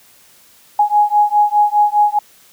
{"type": "beating tone pair", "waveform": "sine", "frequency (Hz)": [830.6, 835.5], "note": ["G#5", "G#5"], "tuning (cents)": [0, 10], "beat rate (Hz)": 4.9, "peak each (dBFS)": -13, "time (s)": [0.79, 2.19], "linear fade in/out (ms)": 5, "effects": ["white hiss -48 dBFS RMS until 2.52 s", "high-pass 60 Hz 12 dB/octave"]}